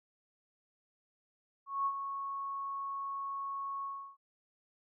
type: tone with ADSR envelope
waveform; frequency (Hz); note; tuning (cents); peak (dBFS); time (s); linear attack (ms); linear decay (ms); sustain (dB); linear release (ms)
sine; 1103; C#6; -9; -28; 1.66-4.17; 200; 59; -8; 330
effects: none